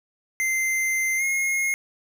square tone with pitch glide, 2080 to 2151 Hz, C7 to C7, -11 to +47 cents, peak -22 dBFS, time 0.4-1.74 s, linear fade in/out 0 ms, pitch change +58 cents, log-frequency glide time 1.17-1.23 s, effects none

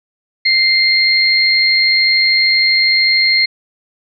sine tone pair together, 2093 / 4231 Hz, C7 / C8, 0 / +19 cents, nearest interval octave, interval 1219 cents, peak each -12 dBFS, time 0.45-3.46 s, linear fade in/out 10 ms, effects none

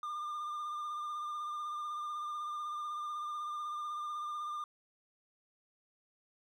triangle tone with vibrato, 1202 Hz, D6, 40 cents sharp, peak -35 dBFS, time 0.03-4.64 s, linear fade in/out 2 ms, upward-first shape triangle, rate 16 Hz, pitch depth 31 cents each way, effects none

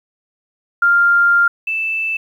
sine tone pair in turn, 1396.9 / 2642 Hz, F6 / E7, 0 / +3 cents, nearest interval major seventh, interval 1103 cents, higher second, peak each -9 / -17 dBFS, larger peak first, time 0.82-1.48 / 1.67-2.17 s, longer first, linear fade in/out 5 ms, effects 8-bit

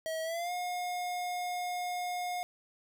square tone with pitch glide, 642 to 716.5 Hz, E5 to F5, -46 to +44 cents, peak -34 dBFS, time 0.06-2.43 s, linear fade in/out 0 ms, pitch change +190 cents, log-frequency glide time 0.23-0.52 s, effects 10-bit

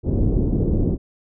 pink low-pass noise, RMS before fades -19 dBFS, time 0.03-0.98 s, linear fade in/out 50 ms, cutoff 410 Hz, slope 24 dB/octave, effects none

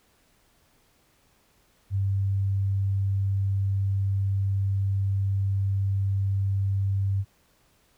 sine tone, 98 Hz, G2, in tune, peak -22 dBFS, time 1.9-7.25 s, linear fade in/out 50 ms, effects pink hiss -64 dBFS RMS until 7.97 s

